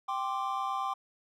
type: chord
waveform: triangle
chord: G suspended fourth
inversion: none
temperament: equal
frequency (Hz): 784 / 1046.5 / 1174.7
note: G5 / C6 / D6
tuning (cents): 0 / 0 / 0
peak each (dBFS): -33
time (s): 0.08-0.94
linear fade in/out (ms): 10
effects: none